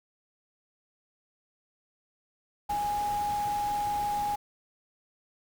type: tone in noise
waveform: sine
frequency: 826 Hz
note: G#5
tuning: 10 cents flat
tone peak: -27 dBFS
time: 2.69-4.36 s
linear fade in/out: 10 ms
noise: pink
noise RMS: -42 dBFS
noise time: 2.69-4.36 s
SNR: +12 dB
effects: none